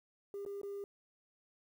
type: tone with dropouts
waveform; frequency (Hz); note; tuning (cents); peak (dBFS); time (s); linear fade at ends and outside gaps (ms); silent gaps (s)
sine; 401.4; G4; +41; -38; 0.34-0.84; 1; 0.451-0.462 / 0.615-0.632
effects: tanh soft clip ceiling -38 dBFS + 11-bit